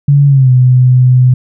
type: tone with pitch glide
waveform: sine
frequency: 142.2 to 126.69 Hz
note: C#3 to B2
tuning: +45 to +45 cents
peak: -3 dBFS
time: 0.08-1.34 s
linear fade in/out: 5 ms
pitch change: -200 cents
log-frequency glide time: 0.27-0.51 s
effects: none